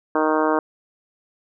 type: harmonic tone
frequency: 155.56 Hz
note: D#3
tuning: in tune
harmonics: 2 / 3 / 4 / 5 / 6 / 7 / 8 / 9 / 10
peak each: -22 / -23 / -24 / -28 / -25 / -26 / -29 / -32 / -32 dBFS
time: 0.15-0.59 s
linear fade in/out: 2 ms
effects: none